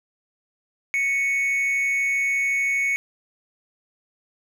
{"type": "tone with amplitude modulation", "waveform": "triangle", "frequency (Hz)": 2217, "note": "C#7", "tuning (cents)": 0, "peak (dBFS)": -16, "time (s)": [0.94, 2.96], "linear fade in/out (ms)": 0, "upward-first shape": "sine", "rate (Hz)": 267, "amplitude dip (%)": 45, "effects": []}